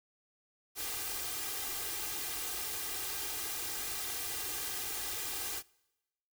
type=noise with comb filter; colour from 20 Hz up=white; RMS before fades=-38 dBFS; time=0.75-5.63 s; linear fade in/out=50 ms; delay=2.5 ms; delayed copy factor=+0.8; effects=noise-tail reverb RT60 1.0 s tail -25 dB re dry

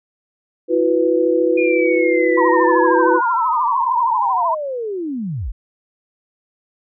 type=chord; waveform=sine; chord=E suspended second; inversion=none; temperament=equal with one note detuned; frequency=329.6 / 363.6 / 493.9 Hz; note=E4 / F#4 / B4; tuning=0 / -30 / 0 cents; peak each=-18 / -18 / -16 dBFS; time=0.68-3.21 s; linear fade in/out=50 ms
type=linear sweep; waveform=sine; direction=down; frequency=2447 to 32.7 Hz; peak=-21 dBFS; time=1.57-5.52 s; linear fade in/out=10 ms
type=tone with vibrato; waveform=sine; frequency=974 Hz; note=B5; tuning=24 cents flat; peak=-15 dBFS; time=2.37-4.55 s; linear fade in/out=10 ms; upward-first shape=triangle; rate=13 Hz; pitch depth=150 cents each way
effects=none

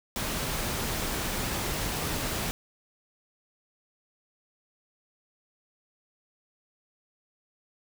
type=noise; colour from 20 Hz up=pink; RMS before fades=-31 dBFS; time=0.16-2.51 s; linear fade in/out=0 ms; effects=none

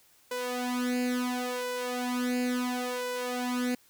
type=tone with flanger; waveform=sawtooth; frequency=248.3 Hz; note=B3; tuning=9 cents sharp; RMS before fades=-31 dBFS; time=0.31-3.75 s; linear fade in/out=5 ms; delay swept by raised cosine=2 to 3.6 ms; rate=0.72 Hz; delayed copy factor=+0.85; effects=white hiss -62 dBFS RMS until 3.89 s

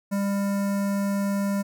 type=tone with notch filter; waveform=square; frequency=199.5 Hz; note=G3; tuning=31 cents sharp; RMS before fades=-25 dBFS; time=0.11-1.63 s; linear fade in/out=20 ms; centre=3300 Hz; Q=0.71; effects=none

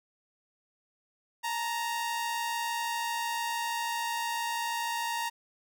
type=tone pair together; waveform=sawtooth; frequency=872.9 / 933 Hz; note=A5 / A#5; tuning=-14 / +1 cents; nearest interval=minor second; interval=115 cents; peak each=-36 / -27 dBFS; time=1.43-5.3 s; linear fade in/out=20 ms; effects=none

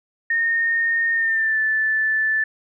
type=tone with pitch glide; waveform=sine; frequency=1838 to 1754 Hz; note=A#6 to A6; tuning=-25 to -6 cents; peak=-17 dBFS; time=0.3-2.44 s; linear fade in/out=5 ms; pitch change=-81 cents; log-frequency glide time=1.13-1.59 s; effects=none

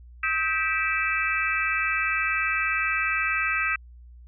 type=tone cluster; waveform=sine; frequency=1278 / 1571 / 1954 / 2338 / 2623 Hz; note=D#6 / G6 / B6 / D7 / E7; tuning=+46 / +3 / -19 / -8 / -9 cents; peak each=-29 dBFS; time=0.23-3.76 s; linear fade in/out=5 ms; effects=added 60 Hz sine -44 dBFS peak until 4.27 s

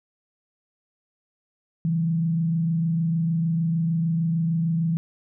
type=tone with frequency modulation; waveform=sine; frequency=164.81 Hz; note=E3; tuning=in tune; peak=-20 dBFS; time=1.85-4.97 s; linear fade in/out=0 ms; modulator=26.6 Hz; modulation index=0.36; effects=none

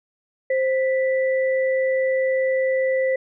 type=tone pair together; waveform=sine; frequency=524.2 / 1975.5 Hz; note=C5 / B6; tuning=+3 / 0 cents; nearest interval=octave + major seventh; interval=2297 cents; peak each=-18 / -28 dBFS; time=0.5-3.16 s; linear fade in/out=5 ms; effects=none

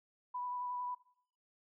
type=tone with vibrato; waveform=sine; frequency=987.8 Hz; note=B5; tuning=in tune; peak=-37 dBFS; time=0.34-0.95 s; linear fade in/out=10 ms; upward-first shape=sine; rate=11 Hz; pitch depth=13 cents each way; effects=noise-tail reverb RT60 0.7 s tail -22 dB re dry

